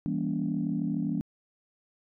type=chord; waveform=sine; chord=E diminished seventh; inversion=none; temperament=just; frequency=164.81 / 197.78 / 237.3 / 284.8 Hz; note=E3 / G3 / Bb3 / Db4; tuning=0 / +16 / +31 / +47 cents; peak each=-32 dBFS; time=0.06-1.21 s; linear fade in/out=0 ms; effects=tanh soft clip ceiling -18 dBFS